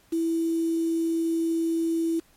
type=tone with quantisation; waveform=sine; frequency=329.6 Hz; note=E4; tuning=in tune; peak=-22 dBFS; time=0.12-2.2 s; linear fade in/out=10 ms; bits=7; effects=pink hiss -60 dBFS RMS until 2.36 s + MP3 64 kbps